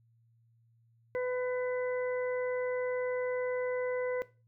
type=harmonic tone; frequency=501 Hz; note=B4; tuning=25 cents sharp; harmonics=1 / 2 / 3 / 4; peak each=-30 / -45 / -46 / -43 dBFS; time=1.15-4.22 s; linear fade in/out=0 ms; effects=noise-tail reverb RT60 0.3 s tail -17 dB re dry + added 115 Hz sine -64 dBFS peak until 4.47 s